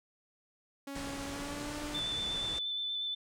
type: tone with pitch glide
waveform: sawtooth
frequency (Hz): 277.9 to 296.1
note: C#4 to D4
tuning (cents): +4 to +14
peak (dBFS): -36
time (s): 0.87-2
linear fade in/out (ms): 5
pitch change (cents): +110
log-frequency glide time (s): 1.25-1.76
type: low-pass noise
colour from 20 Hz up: pink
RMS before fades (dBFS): -43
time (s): 0.95-2.59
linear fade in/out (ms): 5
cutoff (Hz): 9800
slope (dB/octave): 48
type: tone with vibrato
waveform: sine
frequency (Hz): 3520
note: A7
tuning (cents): 0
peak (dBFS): -33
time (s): 1.94-3.15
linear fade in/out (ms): 10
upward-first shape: square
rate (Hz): 8.4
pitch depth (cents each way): 13
effects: none